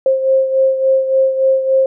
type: beating tone pair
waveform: sine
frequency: 530 / 533.5 Hz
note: C5 / C5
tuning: +22 / +34 cents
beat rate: 3.5 Hz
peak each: -11 / -18 dBFS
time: 0.06-1.86 s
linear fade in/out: 2 ms
effects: none